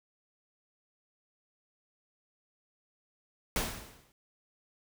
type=noise with exponential decay; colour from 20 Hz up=pink; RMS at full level=-29 dBFS; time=3.56-4.12 s; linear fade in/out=1 ms; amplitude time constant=120 ms; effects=none